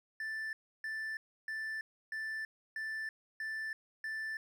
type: tone bursts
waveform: triangle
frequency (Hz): 1764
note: A6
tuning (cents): +4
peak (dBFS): -35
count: 7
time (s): 0.2-4.37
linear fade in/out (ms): 2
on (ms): 330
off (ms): 310
effects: none